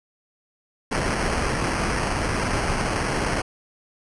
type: noise with sample-and-hold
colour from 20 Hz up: pink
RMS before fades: -24 dBFS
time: 0.91-3.42 s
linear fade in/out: 10 ms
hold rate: 3675 Hz
effects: resampled to 24000 Hz